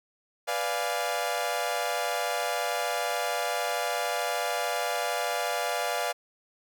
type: chord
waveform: sawtooth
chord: B diminished seventh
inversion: none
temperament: equal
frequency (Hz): 493.9 / 587.3 / 698.5 / 830.6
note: B4 / D5 / F5 / Ab5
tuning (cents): 0 / 0 / 0 / 0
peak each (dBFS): -31 / -29 / -27 / -31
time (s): 0.47-6.13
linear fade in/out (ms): 20
effects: none